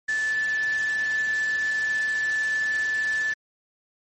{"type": "tone in noise", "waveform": "sine", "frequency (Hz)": 1747, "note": "A6", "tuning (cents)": -13, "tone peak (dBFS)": -22, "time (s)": [0.08, 3.34], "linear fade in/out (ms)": 10, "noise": "white", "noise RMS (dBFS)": -37, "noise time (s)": [0.08, 3.34], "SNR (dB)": 12, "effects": ["MP3 32 kbps"]}